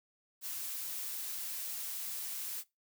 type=noise; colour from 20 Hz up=blue; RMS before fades=-40 dBFS; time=0.41-2.64 s; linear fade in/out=50 ms; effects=noise-tail reverb RT60 0.2 s tail -20 dB re dry